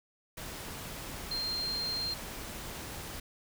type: tone in noise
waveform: sine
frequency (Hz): 4186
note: C8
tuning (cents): 0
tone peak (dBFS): -32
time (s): 1.31-2.14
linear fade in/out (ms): 5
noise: pink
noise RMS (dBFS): -42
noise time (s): 0.37-3.2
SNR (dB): +7
effects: none